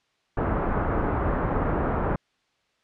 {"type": "low-pass noise", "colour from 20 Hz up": "pink", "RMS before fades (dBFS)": -25, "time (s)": [0.37, 2.16], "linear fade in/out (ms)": 5, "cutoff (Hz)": 1400, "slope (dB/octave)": 24, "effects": ["white hiss -69 dBFS RMS until 2.83 s", "low-pass 4000 Hz 12 dB/octave"]}